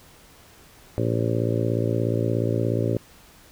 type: harmonic tone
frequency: 56.9 Hz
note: A#1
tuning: 41 cents flat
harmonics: 2 / 3 / 4 / 5 / 6 / 7 / 8 / 9 / 10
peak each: -24 / -32 / -32 / -30 / -30 / -29 / -36 / -31 / -33 dBFS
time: 0.98-2.97 s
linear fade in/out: 0 ms
effects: pink hiss -51 dBFS RMS until 3.51 s